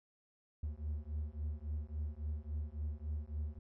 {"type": "beating tone pair", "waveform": "triangle", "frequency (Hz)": [73.42, 77.02], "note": ["D2", "D#2"], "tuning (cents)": [0, -17], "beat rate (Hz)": 3.6, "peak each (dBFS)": [-39, -39], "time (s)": [0.63, 3.59], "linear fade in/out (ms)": 5, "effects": []}